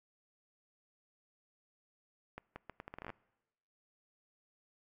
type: accelerating click train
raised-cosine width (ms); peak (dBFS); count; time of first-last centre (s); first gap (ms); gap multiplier
0.5; -29; 13; 2.38-3.102; 180; 0.76
effects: noise-tail reverb RT60 1.0 s tail -23 dB re dry